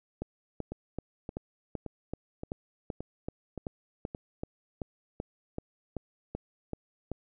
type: two click trains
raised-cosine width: 2 ms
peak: -21 / -24 dBFS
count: 19 / 7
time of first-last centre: 0.22-7.117 / 0.72-4.149 s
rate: 2.61 / 1.75 Hz
effects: none